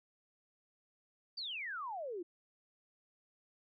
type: exponential sweep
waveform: sine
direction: down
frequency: 4769 to 327.6 Hz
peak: -39 dBFS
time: 1.37-2.23 s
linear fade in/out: 10 ms
effects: none